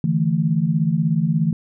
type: chord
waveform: sine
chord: D suspended second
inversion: none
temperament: equal with one note detuned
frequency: 148.2 / 164.81 / 220 Hz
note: D3 / E3 / A3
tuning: +16 / 0 / 0 cents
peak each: -22 / -18 / -23 dBFS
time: 0.04-1.53 s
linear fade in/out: 2 ms
effects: none